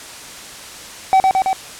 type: tone with echo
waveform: triangle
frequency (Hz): 764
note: G5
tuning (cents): -45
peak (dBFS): -6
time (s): 1.13-1.2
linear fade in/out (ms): 0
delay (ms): 110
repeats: 3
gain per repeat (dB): -2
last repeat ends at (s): 1.53
effects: white hiss -34 dBFS RMS until 1.79 s + low-pass 9000 Hz 12 dB/octave